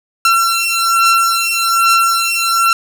sawtooth beating tone pair, 1355 / 1356.2 Hz, E6 / E6, +47 / +49 cents, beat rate 1.2 Hz, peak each -10 dBFS, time 0.25-2.73 s, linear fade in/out 2 ms, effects none

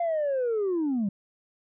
sine linear sweep, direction down, 698.5 to 188.2 Hz, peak -22 dBFS, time 0-1.09 s, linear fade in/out 5 ms, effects tanh soft clip ceiling -22 dBFS

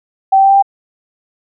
sine tone with pitch steps, 773 / 777.9 / 782.9 / 787.9 / 792.9 Hz, G5 / G5 / G5 / G5 / G5, -24 / -14 / -2 / +9 / +20 cents, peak -5 dBFS, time 0.32-0.625 s, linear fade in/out 10 ms, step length 61 ms, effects none

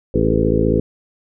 harmonic tone with a mistuned harmonic, 55 Hz, A1, in tune, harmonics 1 / 2 / 3 / 4 / 5 / 6 / 7 / 8 / 9, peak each -22 / -22 / -22 / -22 / -22 / -22 / -22 / -22 / -22 dBFS, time 0.14-0.8 s, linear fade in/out 5 ms, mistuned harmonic 7, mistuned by +59 cents, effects none

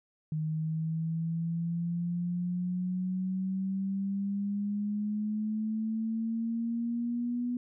sine exponential sweep, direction up, 154.9 to 245.4 Hz, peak -29 dBFS, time 0.32-7.57 s, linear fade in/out 2 ms, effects none

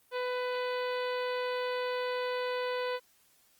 harmonic tone, 498.6 Hz, B4, 16 cents sharp, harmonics 1 / 2 / 3 / 4 / 5 / 6 / 7 / 8 / 9, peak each -32 / -38 / -42 / -44 / -46 / -48 / -49 / -50 / -51 dBFS, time 0.11-3 s, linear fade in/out 50 ms, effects white hiss -66 dBFS RMS until 3.59 s + Opus 24 kbps

